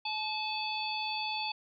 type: harmonic tone with a mistuned harmonic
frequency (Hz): 863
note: A5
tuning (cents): -34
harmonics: 1 / 3 / 4 / 5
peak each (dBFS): -36 / -38 / -40 / -38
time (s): 0.05-1.52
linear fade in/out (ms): 5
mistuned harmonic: 5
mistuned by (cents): +72
effects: none